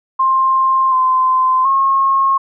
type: tone with pitch steps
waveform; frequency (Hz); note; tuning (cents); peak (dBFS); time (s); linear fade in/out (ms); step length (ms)
sine; 1056 / 1034 / 1083; C6 / C6 / C#6; +16 / -21 / -41; -10; 0.19-2.38; 10; 730
effects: none